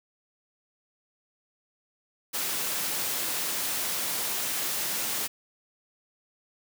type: high-pass noise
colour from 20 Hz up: white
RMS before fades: -30 dBFS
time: 2.33-5.28 s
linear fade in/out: 20 ms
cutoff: 140 Hz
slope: 12 dB/octave
effects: none